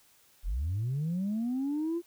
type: linear sweep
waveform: sine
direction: up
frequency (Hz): 35.45 to 349.2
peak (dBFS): -27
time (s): 0.43-2.02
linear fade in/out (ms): 50
effects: tanh soft clip ceiling -26 dBFS + white hiss -63 dBFS RMS until 2.06 s